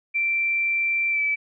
sine tone with pitch glide, 2349 to 2307 Hz, D7 to D7, 0 to -31 cents, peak -20 dBFS, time 0.14-1.36 s, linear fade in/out 20 ms, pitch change -31 cents, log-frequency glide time 1.1-1.21 s, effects none

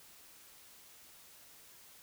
silence, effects white hiss -58 dBFS RMS until 2.02 s

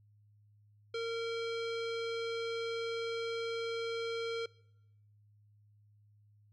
square tone with low-pass filter, 459.7 Hz, A#4, 24 cents flat, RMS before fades -37 dBFS, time 0.94-4.46 s, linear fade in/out 5 ms, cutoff 3900 Hz, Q 2, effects noise-tail reverb RT60 0.9 s tail -23 dB re dry + added 104 Hz sine -62 dBFS peak until 6.52 s

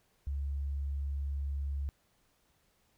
sine tone, 70 Hz, C#2, 18 cents sharp, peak -32 dBFS, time 0.27-1.89 s, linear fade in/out 0 ms, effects pink hiss -72 dBFS RMS until 2.97 s

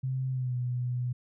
sine tone with pitch glide, 130.81 to 123.83 Hz, C3 to B2, 0 to +5 cents, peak -28 dBFS, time 0.03-1.13 s, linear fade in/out 10 ms, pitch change -95 cents, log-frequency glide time 0.3-0.56 s, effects none

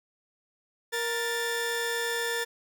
sawtooth tone pair together, 468.5 / 1765.8 Hz, A#4 / A6, +9 / +6 cents, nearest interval octave + major seventh, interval 2297 cents, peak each -27 dBFS, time 0.92-2.45 s, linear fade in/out 20 ms, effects none

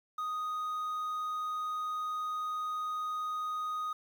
triangle tone, 1244.5 Hz, D#6, in tune, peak -31 dBFS, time 0.18-3.93 s, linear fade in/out 5 ms, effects 10-bit

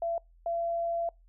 sine tone pair in turn, 675 / 678.2 Hz, E5 / E5, +41 / +49 cents, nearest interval unison, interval 8 cents, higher second, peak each -28 dBFS, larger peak neither, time 0.02-0.18 / 0.46-1.09 s, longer second, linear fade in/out 2 ms, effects noise-tail reverb RT60 0.2 s tail -25 dB re dry + added 42 Hz sine -56 dBFS peak until 1.28 s

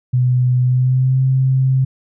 sine tone with pitch glide, 125.5 to 131.74 Hz, B2 to C3, +28 to +12 cents, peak -11 dBFS, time 0.13-1.85 s, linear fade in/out 10 ms, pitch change +84 cents, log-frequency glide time 0.63-1.22 s, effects none

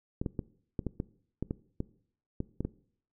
clicks, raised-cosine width 3 ms, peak -19 dBFS, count 12, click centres 0.215 / 0.262 / 0.392 / 0.792 / 0.867 / 1.001 / 1.426 / 1.509 / 1.804 / 2.404 / 2.606 / 2.65 s, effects noise-tail reverb RT60 0.6 s tail -20 dB re dry

